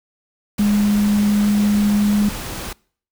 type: tone in noise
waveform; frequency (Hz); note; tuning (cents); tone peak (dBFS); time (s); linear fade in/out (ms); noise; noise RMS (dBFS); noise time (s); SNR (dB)
sine; 206.6; G#3; -9; -13; 0.59-2.29; 5; pink; -29; 0.58-2.73; +13
effects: noise-tail reverb RT60 0.5 s tail -25 dB re dry